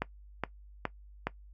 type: click train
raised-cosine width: 0.5 ms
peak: -15 dBFS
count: 4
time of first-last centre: 0.02-1.27 s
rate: 2.4 Hz
effects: noise-tail reverb RT60 0.1 s tail -18 dB re dry + added 50 Hz sine -50 dBFS peak until 1.53 s